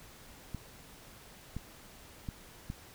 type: clicks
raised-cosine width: 5 ms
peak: -25 dBFS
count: 4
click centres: 0.547 / 1.566 / 2.288 / 2.701 s
effects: pink hiss -54 dBFS RMS until 2.94 s